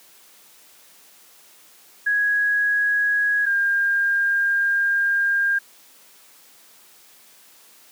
sine tone pair in turn, 1661.2 / 1606.5 Hz, G#6 / G6, 0 / +42 cents, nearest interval minor second, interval 58 cents, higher first, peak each -17 dBFS, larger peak neither, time 2.06-3.46 / 3.46-5.59 s, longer second, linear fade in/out 10 ms, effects white hiss -51 dBFS RMS until 7.91 s + high-pass 200 Hz 12 dB/octave

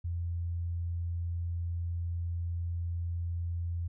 sine tone, 85.6 Hz, F2, 34 cents flat, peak -31 dBFS, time 0.04-3.88 s, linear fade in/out 10 ms, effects none

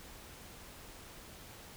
silence, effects pink hiss -52 dBFS RMS until 1.76 s

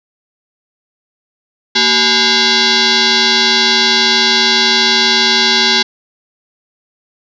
sine tone with frequency modulation, 233.1 Hz, A#3, in tune, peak -8 dBFS, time 1.75-5.83 s, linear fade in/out 10 ms, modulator 613 Hz, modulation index 7.9, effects none

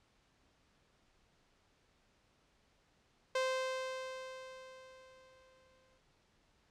sawtooth tone with exponential decay, 520 Hz, C5, 11 cents flat, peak -27 dBFS, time 3.35-5.98 s, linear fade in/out 5 ms, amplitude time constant 570 ms, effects pink hiss -72 dBFS RMS until 6.7 s + low-pass 6000 Hz 12 dB/octave

